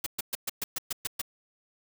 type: noise bursts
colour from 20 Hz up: white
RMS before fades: -31 dBFS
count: 9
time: 0.04-1.216 s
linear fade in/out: 5 ms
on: 24 ms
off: 120 ms
effects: none